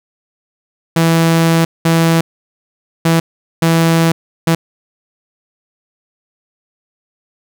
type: tone bursts at uneven times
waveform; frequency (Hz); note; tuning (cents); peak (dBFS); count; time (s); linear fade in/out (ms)
sawtooth; 164.81; E3; 0; -5; 5; 0.96-1.65 / 1.85-2.21 / 3.05-3.2 / 3.62-4.12 / 4.47-4.55; 5
effects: none